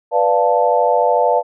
sine chord, B half-diminished seventh, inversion none, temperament equal, 493.9 / 587.3 / 698.5 / 880 Hz, B4 / D5 / F5 / A5, 0 / 0 / 0 / 0 cents, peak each -17 dBFS, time 0.11-1.43 s, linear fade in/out 50 ms, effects none

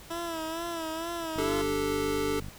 15% pulse tone with vibrato, 329.6 Hz, E4, in tune, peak -26 dBFS, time 0.1-1.62 s, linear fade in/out 10 ms, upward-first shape sine, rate 2.2 Hz, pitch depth 64 cents each way
click train, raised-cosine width 5 ms, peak -29 dBFS, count 57, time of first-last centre 1.36-2.484 s, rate 49.8 Hz
square chord, D suspended fourth, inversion none, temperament equal, 293.7 / 392 / 440 Hz, D4 / G4 / A4, 0 / 0 / 0 cents, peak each -33 / -34 / -31 dBFS, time 1.38-2.4 s, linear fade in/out 5 ms
effects pink hiss -49 dBFS RMS until 2.58 s

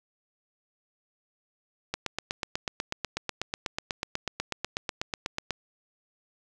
click train, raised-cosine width 0.2 ms, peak -12 dBFS, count 30, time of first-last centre 1.94-5.507 s, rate 8.13 Hz, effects none

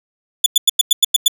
sawtooth tone bursts, 3465 Hz, A7, 27 cents flat, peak -4 dBFS, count 8, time 0.44-1.281 s, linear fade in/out 5 ms, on 22 ms, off 95 ms, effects none

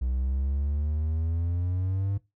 triangle exponential sweep, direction up, 61.74 to 100.2 Hz, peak -23 dBFS, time 0.01-2.18 s, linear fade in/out 10 ms, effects noise-tail reverb RT60 0.2 s tail -18 dB re dry

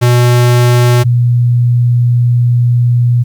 square / sine tone pair in turn, 122 / 121.02 Hz, B2 / B2, -21 / -35 cents, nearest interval unison, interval 14 cents, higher first, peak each -6 dBFS, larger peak neither, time 0.01-1.04 / 1.04-3.24 s, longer second, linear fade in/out 20 ms, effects 8-bit

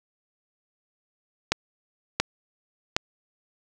clicks, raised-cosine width 0.2 ms, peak -3 dBFS, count 3, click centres 1.52 / 2.2 / 2.965 s, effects none

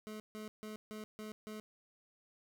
25% pulse tone bursts, 214.5 Hz, A3, 44 cents flat, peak -40 dBFS, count 6, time 0.07-1.6 s, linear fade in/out 0 ms, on 130 ms, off 150 ms, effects none

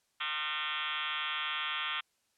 sine tone with frequency modulation, 2281 Hz, C#7, 49 cents sharp, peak -32 dBFS, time 0.2-2.01 s, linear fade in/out 10 ms, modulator 152 Hz, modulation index 7.8, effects white hiss -75 dBFS RMS until 2.37 s + low-pass 10000 Hz 12 dB/octave

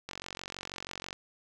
click train, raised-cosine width 0.2 ms, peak -21 dBFS, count 49, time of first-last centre 0.09-1.129 s, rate 46.2 Hz, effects none

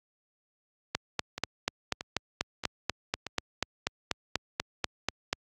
two click trains, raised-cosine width 0.2 ms, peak -9 / -18 dBFS, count 19 / 4, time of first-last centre 0.95-5.33 / 1.38-3.267 s, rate 4.11 / 1.59 Hz, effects high-pass 60 Hz 12 dB/octave + Opus 48 kbps

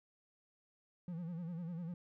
triangle tone with vibrato, 170.3 Hz, F3, 43 cents flat, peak -38 dBFS, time 1.08-1.94 s, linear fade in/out 2 ms, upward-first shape sine, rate 10 Hz, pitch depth 100 cents each way, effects none

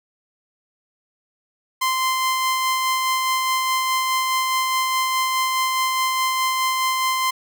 sawtooth tone with tremolo, 1040 Hz, C6, 11 cents flat, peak -14 dBFS, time 1.81-7.31 s, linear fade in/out 10 ms, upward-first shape sine, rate 4.8 Hz, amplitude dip 25%, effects none

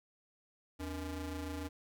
35% pulse ring-modulated tone, 185.1 Hz, F#3, 1 cent sharp, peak -34 dBFS, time 0.79-1.69 s, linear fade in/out 20 ms, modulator 106 Hz, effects none

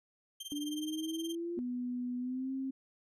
sawtooth tone with tremolo, 3161 Hz, G7, 14 cents sharp, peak -36 dBFS, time 0.4-1.35 s, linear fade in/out 5 ms, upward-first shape sine, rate 19 Hz, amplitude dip 90%
sine exponential sweep, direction up, 290 to 349.2 Hz, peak -35 dBFS, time 0.52-1.59 s, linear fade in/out 0 ms
sine tone with pitch glide, 246.9 to 266.2 Hz, B3 to C4, 0 to +30 cents, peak -34 dBFS, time 1.57-2.71 s, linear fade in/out 10 ms, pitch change +130 cents, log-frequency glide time 2.18-2.52 s
effects resampled to 32000 Hz

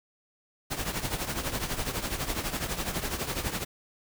pink noise with tremolo, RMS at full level -29 dBFS, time 0.7-3.65 s, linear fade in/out 20 ms, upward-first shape triangle, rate 12 Hz, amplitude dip 75%, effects none

